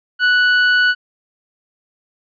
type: tone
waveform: 40% pulse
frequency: 1480 Hz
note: F#6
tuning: in tune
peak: -10 dBFS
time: 0.19-0.95 s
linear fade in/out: 50 ms
effects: resampled to 11025 Hz